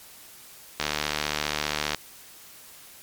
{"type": "click train", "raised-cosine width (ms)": 0.2, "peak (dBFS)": -7, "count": 87, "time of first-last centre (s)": [0.8, 1.947], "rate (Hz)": 75, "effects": ["white hiss -48 dBFS RMS until 3.02 s", "MP3 96 kbps"]}